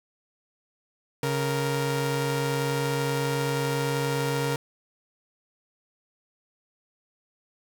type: tone pair together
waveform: sawtooth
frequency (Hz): 138.6 / 466.2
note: C#3 / A#4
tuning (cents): 0 / 0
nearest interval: octave + major sixth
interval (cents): 2100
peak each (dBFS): -23 / -24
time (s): 1.23-4.56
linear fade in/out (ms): 2
effects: none